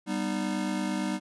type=chord; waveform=square; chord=G augmented; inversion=none; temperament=just; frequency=196 / 245 / 306.2 Hz; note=G3 / B3 / D#4; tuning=0 / -14 / -28 cents; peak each=-32 / -35 / -33 dBFS; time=0.06-1.2 s; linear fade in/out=50 ms; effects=resampled to 24000 Hz